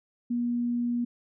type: tone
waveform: sine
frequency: 240 Hz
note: B3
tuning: 49 cents flat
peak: -25 dBFS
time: 0.3-1.05 s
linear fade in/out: 10 ms
effects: none